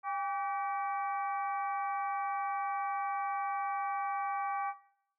harmonic tone with a mistuned harmonic, 383.7 Hz, G4, 37 cents flat, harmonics 2 / 3 / 4 / 5 / 6, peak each -35 / -35 / -47 / -49 / -48 dBFS, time 0.03-4.74 s, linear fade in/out 50 ms, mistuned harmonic 2, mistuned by +70 cents, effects noise-tail reverb RT60 0.7 s tail -18 dB re dry

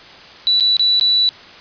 sine tone with dropouts, 3951 Hz, B7, in tune, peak -11 dBFS, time 0.47-1.29 s, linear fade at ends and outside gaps 0 ms, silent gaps 0.599-0.607 / 0.768-0.795 / 0.997-1.011 s, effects white hiss -39 dBFS RMS until 1.6 s + resampled to 11025 Hz

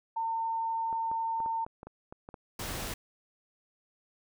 sine tone, 906 Hz, A#5, 50 cents flat, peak -29 dBFS, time 0.16-1.65 s, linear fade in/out 10 ms
clicks, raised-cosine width 1 ms, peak -30 dBFS, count 12, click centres 0.928 / 1.115 / 1.403 / 1.461 / 1.665 / 1.831 / 1.87 / 2.125 / 2.289 / 2.342 / 2.706 / 2.844 s
pink noise, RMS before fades -37 dBFS, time 2.59-2.94 s, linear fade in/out 5 ms
effects none

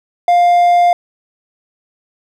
triangle tone, 702 Hz, F5, 9 cents sharp, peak -5 dBFS, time 0.28-0.93 s, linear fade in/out 2 ms, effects none

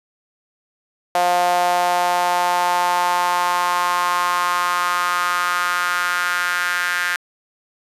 sawtooth tone with high-pass filter sweep, 177.2 Hz, F3, 25 cents sharp, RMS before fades -19 dBFS, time 1.15-7.16 s, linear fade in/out 0 ms, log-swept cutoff 690 to 1600 Hz, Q 4.4, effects resampled to 32000 Hz

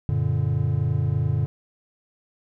triangle chord, Gb augmented, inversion none, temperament just, 92.5 / 115.62 / 144.53 Hz, Gb2 / Bb2 / D3, 0 / -14 / -27 cents, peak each -24 / -22 / -22 dBFS, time 0.09-1.46 s, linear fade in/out 0 ms, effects none

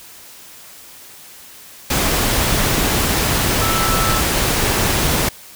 sine tone in noise, 1318.5 Hz, E6, in tune, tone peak -21 dBFS, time 3.61-4.21 s, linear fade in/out 5 ms, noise pink, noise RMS -17 dBFS, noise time 1.9-5.29 s, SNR -7 dB, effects white hiss -40 dBFS RMS until 5.55 s

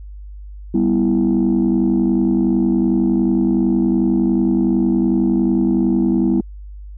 sine chord, E minor, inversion first, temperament equal, 196 / 246.9 / 329.6 Hz, G3 / B3 / E4, 0 / 0 / 0 cents, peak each -16 dBFS, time 0.74-6.41 s, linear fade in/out 5 ms, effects tanh soft clip ceiling -8 dBFS + added 50 Hz sine -31 dBFS peak until 6.97 s

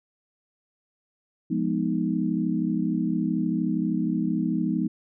sine chord, F half-diminished seventh, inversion none, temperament equal, 174.61 / 207.7 / 246.9 / 311.1 Hz, F3 / Ab3 / Cb4 / Eb4, 0 / 0 / 0 / 0 cents, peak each -28 dBFS, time 1.5-4.88 s, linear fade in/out 10 ms, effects none

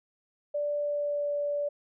sine tone with pitch glide, 585 to 580 Hz, D5 to D5, -7 to -22 cents, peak -27 dBFS, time 0.54-1.69 s, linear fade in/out 10 ms, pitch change -15 cents, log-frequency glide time 0.77-1.32 s, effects none

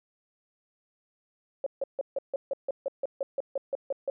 sine tone bursts, 548 Hz, C#5, 20 cents flat, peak -26 dBFS, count 15, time 1.64-4.1 s, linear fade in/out 2 ms, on 24 ms, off 150 ms, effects none

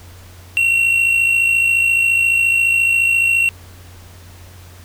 triangle tone with amplitude modulation, 2732 Hz, F7, 39 cents flat, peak -8 dBFS, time 0.57-3.49 s, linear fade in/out 0 ms, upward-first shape sine, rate 54.4 Hz, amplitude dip 50%, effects added 89 Hz sine -38 dBFS peak until 4.84 s + pink hiss -44 dBFS RMS until 4.84 s

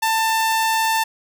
sawtooth tone, 891 Hz, A5, 22 cents sharp, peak -13 dBFS, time 0.02-1.04 s, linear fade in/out 10 ms, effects none

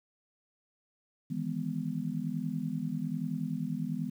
sine chord, E major seventh, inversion third, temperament just, 154.51 / 164.81 / 206 / 247.2 Hz, D#3 / E3 / G#3 / B3, -12 / 0 / -14 / +2 cents, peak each -39 / -36 / -37 / -36 dBFS, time 1.3-4.1 s, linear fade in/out 10 ms, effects 10-bit

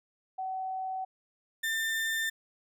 sine / 35% pulse tone pair in turn, 756 / 1794 Hz, F#5 / A6, +37 / +33 cents, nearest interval octave + minor third, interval 1496 cents, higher second, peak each -32 / -27 dBFS, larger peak second, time 0.38-1.05 / 1.63-2.3 s, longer neither, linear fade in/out 10 ms, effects none

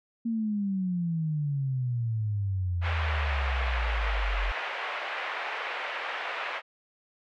sine exponential sweep, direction down, 233.1 to 44.33 Hz, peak -26 dBFS, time 0.25-4.52 s, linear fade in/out 10 ms
white band-pass noise, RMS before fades -34 dBFS, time 2.81-6.62 s, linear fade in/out 50 ms, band 510 to 2500 Hz, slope 24 dB/octave
effects none

